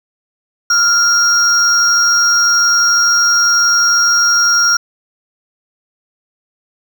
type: tone pair together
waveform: triangle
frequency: 1396.9 / 5607 Hz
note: F6 / F8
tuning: 0 / +6 cents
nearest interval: 2 octaves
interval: 2406 cents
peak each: -10 dBFS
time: 0.7-4.77 s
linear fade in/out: 5 ms
effects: none